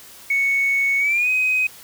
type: tone with pitch glide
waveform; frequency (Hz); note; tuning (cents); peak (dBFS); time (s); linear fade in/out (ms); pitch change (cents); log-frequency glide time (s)
sine; 2217 to 2517; C#7 to D#7; 0 to +19; -15; 0.3-1.67; 5; +219; 0.99-1.29
effects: tanh soft clip ceiling -12 dBFS + white hiss -43 dBFS RMS until 1.83 s